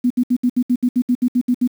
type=tone bursts; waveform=sine; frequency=246.9 Hz; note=B3; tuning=in tune; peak=-12 dBFS; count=13; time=0.04-1.676 s; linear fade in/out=10 ms; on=64 ms; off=67 ms; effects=7-bit